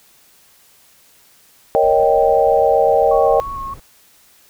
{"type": "chord", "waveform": "sine", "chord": "Eb dominant seventh", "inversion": "second", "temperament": "equal", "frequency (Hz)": [466.2, 554.4, 622.3, 784], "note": ["Bb4", "Db5", "Eb5", "G5"], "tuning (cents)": [0, 0, 0, 0], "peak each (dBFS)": -16, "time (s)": [1.75, 3.4], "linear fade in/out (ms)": 0}
{"type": "noise", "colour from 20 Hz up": "brown", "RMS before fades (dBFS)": -36, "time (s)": [1.82, 3.8], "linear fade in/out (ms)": 5}
{"type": "tone with vibrato", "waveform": "sine", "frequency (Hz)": 1099, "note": "C#6", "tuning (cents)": -15, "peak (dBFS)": -24, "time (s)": [3.11, 3.74], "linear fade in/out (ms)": 5, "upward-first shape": "square", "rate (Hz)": 3.3, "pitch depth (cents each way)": 17}
{"effects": ["white hiss -51 dBFS RMS until 4.49 s"]}